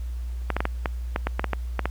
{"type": "clicks", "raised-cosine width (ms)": 0.5, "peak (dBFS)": -9, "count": 12, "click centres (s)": [0.503, 0.566, 0.605, 0.654, 0.858, 1.161, 1.27, 1.395, 1.443, 1.533, 1.793, 1.856], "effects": ["added 60 Hz sine -28 dBFS peak until 1.9 s", "pink hiss -54 dBFS RMS until 1.9 s"]}